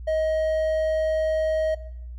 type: tone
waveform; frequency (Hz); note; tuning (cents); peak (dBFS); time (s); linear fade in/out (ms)
triangle; 630; D#5; +21; -19; 0.07-1.75; 10
effects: noise-tail reverb RT60 0.7 s tail -17 dB re dry + added 60 Hz sine -34 dBFS peak until 2.18 s